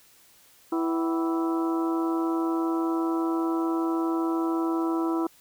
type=harmonic tone with a mistuned harmonic; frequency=164.81 Hz; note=E3; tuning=in tune; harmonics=2 / 3 / 4 / 5 / 6 / 7 / 8; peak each=-24 / -40 / -40 / -37 / -35 / -42 / -37 dBFS; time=0.72-5.27 s; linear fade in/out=5 ms; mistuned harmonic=5; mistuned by=-130 cents; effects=white hiss -57 dBFS RMS until 5.4 s